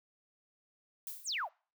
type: noise with exponential decay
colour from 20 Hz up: violet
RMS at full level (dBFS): -40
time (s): 1.07-1.49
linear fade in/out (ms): 1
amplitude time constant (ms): 91
type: exponential sweep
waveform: sine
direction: down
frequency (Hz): 9810 to 550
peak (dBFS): -33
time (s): 1.24-1.49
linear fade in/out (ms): 50
effects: noise-tail reverb RT60 0.4 s tail -26 dB re dry